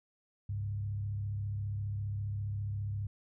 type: tone with frequency modulation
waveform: sine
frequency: 101.3 Hz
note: G#2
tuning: 43 cents flat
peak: -33 dBFS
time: 0.49-3.07 s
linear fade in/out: 5 ms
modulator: 34.8 Hz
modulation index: 0.47
effects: none